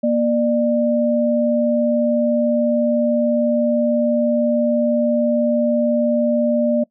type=tone pair together; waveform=sine; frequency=236.9 / 597 Hz; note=A#3 / D5; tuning=+28 / +28 cents; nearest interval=octave + major third; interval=1600 cents; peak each=-17 dBFS; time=0.03-6.84 s; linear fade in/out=10 ms; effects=noise-tail reverb RT60 0.1 s tail -22 dB re dry